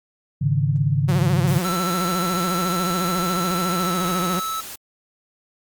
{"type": "chord", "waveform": "sine", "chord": "Ab suspended fourth", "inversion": "none", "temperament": "just", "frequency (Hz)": [103.83, 138.43, 155.74], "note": ["Ab2", "Db3", "Eb3"], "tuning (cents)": [0, -2, 2], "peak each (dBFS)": [-24, -19, -22], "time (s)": [0.41, 1.59], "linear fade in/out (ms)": 10}
{"type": "tone with vibrato", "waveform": "sawtooth", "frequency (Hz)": 178.5, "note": "F3", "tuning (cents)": 38, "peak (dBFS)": -18, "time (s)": [1.08, 4.4], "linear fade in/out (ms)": 10, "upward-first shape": "sine", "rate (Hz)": 14, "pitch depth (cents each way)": 94}
{"type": "noise", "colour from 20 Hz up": "white", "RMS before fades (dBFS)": -35, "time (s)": [1.47, 4.76], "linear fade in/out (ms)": 10}
{"type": "tone with pitch glide", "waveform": "square", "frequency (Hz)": [1333, 1304.1], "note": ["E6", "E6"], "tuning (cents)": [19, -19], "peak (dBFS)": -25, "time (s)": [1.64, 4.61], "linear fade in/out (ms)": 10, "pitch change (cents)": -38, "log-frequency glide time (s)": [3.73, 4.01]}
{"effects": ["Opus 48 kbps"]}